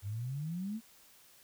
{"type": "exponential sweep", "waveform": "sine", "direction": "up", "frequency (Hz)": [95.9, 231.5], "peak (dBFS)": -35, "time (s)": [0.02, 0.81], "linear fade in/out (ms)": 50, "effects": ["white hiss -61 dBFS RMS until 1.43 s"]}